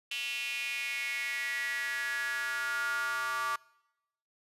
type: tone with high-pass filter sweep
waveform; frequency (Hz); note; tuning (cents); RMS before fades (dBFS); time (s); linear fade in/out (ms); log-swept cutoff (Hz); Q
square; 129.1; C3; -23; -34; 0.11-3.56; 5; 2800 to 1200; 6.7
effects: noise-tail reverb RT60 0.9 s tail -24 dB re dry + resampled to 32000 Hz